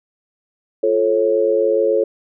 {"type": "chord", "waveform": "sine", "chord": "F augmented", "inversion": "none", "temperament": "just", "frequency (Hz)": [349.2, 436.5, 545.7], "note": ["F4", "A4", "C#5"], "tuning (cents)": [0, -14, -27], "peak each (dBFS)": [-21, -16, -17], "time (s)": [0.83, 2.04], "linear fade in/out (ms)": 5, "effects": []}